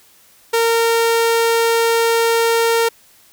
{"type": "tone", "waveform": "sawtooth", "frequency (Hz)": 460, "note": "A#4", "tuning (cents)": -23, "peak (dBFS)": -9, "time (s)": [0.53, 2.89], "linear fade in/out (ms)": 10, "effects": ["white hiss -50 dBFS RMS until 3.32 s"]}